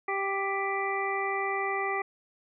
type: harmonic tone with a mistuned harmonic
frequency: 392 Hz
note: G4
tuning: in tune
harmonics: 1 / 2 / 3 / 5 / 6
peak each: -33 / -33 / -34 / -33 / -38 dBFS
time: 0.08-2.02 s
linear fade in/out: 5 ms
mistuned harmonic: 5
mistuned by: +18 cents
effects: none